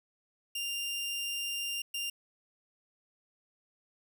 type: tone bursts at uneven times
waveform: sawtooth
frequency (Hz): 2794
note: F7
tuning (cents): 0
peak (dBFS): -30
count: 2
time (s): 0.55-1.82 / 1.94-2.1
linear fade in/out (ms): 5
effects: none